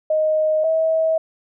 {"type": "tone pair in turn", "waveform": "sine", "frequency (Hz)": [622.3, 643.1], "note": ["D#5", "E5"], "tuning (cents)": [0, -43], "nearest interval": "minor second", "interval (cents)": 57, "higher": "second", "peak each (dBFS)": -15, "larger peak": "neither", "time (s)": [[0.1, 0.64], [0.64, 1.18]], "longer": "neither", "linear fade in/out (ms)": 5, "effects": []}